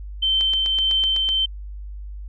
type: tone with tremolo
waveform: sine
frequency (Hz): 3100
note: G7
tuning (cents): -20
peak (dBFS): -16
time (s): 0.22-1.46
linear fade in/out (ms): 10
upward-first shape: triangle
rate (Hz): 1.7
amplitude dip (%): 25
type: click train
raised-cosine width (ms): 0.2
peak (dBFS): -16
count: 8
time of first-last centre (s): 0.41-1.289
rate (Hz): 7.96
effects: added 50 Hz sine -31 dBFS peak until 2.28 s